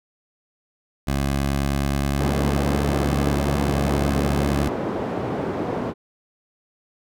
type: tone with pitch glide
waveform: 15% pulse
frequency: 69.3 to 70.63 Hz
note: C#2 to C#2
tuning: 0 to +33 cents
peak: -14 dBFS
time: 1.07-4.69 s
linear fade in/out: 10 ms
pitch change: +33 cents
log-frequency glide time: 1.4-2.95 s
type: band-pass noise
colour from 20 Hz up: white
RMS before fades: -26 dBFS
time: 2.17-5.94 s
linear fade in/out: 50 ms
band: 110 to 510 Hz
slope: 12 dB/octave
effects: none